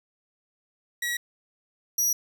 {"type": "tone pair in turn", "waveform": "sawtooth", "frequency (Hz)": [1919, 5791], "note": ["A#6", "F#8"], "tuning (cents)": [50, -38], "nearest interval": "octave + perfect fifth", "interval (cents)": 1912, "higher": "second", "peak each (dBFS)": [-23, -19], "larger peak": "second", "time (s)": [[1.02, 1.17], [1.98, 2.13]], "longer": "neither", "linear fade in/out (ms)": 5, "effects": []}